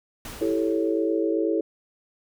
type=noise with exponential decay; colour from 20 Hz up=pink; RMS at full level=-36 dBFS; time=0.25-1.36 s; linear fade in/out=2 ms; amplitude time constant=240 ms
type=chord; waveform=sine; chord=A dominant seventh; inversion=second; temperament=equal; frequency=329.6 / 392 / 440 / 554.4 Hz; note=E4 / G4 / A4 / C#5; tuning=0 / 0 / 0 / 0 cents; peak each=-24 / -29 / -26 / -30 dBFS; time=0.41-1.61 s; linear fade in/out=5 ms
effects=none